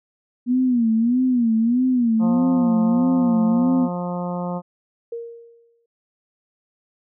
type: tone with vibrato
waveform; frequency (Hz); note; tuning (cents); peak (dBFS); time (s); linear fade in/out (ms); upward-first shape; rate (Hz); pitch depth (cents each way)
sine; 239.3; A#3; +46; -15; 0.46-3.89; 50; sine; 1.6; 130
type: harmonic tone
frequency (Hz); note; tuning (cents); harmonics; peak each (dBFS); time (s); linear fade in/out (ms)
177.1; F3; +24; 1 / 2 / 3 / 4 / 5 / 6 / 7; -25 / -37 / -30 / -34 / -34 / -37 / -40; 2.19-4.62; 50
type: tone with exponential decay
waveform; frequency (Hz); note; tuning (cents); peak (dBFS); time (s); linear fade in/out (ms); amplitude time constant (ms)
sine; 466.2; A#4; 0; -25; 5.12-5.86; 5; 160
effects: none